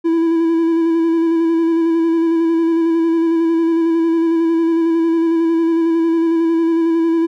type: tone with vibrato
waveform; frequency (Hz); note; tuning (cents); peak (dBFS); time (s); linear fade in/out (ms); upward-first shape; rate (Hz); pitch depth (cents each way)
triangle; 330.5; E4; +5; -10; 0.04-7.27; 20; square; 11; 20
effects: none